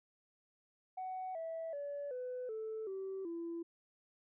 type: tone with pitch steps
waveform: sine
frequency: 747 / 654.1 / 572.7 / 501.5 / 439.1 / 384.4 / 336.6 Hz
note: F#5 / E5 / D5 / B4 / A4 / G4 / E4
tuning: +16 / -14 / -44 / +26 / -4 / -34 / +36 cents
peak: -38 dBFS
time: 0.97-3.63 s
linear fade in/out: 10 ms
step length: 380 ms
effects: tanh soft clip ceiling -36 dBFS